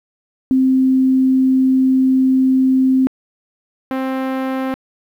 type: tone pair in turn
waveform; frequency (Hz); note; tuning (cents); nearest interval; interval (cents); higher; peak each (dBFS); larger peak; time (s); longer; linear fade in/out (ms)
sine / sawtooth; 261.6 / 263.3; C4 / C4; 0 / +11; unison; 11; second; -10 / -14; first; 0.51-3.07 / 3.91-4.74; first; 0
effects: low-pass 2000 Hz 12 dB/octave + 8-bit